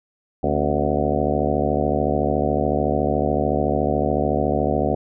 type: harmonic tone with a mistuned harmonic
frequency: 73.8 Hz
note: D2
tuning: 9 cents sharp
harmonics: 1 / 2 / 3 / 4 / 5 / 6 / 7 / 8 / 9 / 10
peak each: -27 / -27 / -27 / -27 / -27 / -27 / -27 / -27 / -27 / -27 dBFS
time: 0.43-4.95 s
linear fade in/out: 5 ms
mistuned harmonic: 4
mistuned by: -100 cents
effects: none